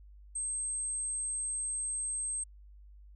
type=tone; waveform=sine; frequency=8360 Hz; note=C9; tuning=2 cents flat; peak=-31 dBFS; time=0.35-2.44 s; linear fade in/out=10 ms; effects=tanh soft clip ceiling -30 dBFS + added 50 Hz sine -51 dBFS peak until 3.15 s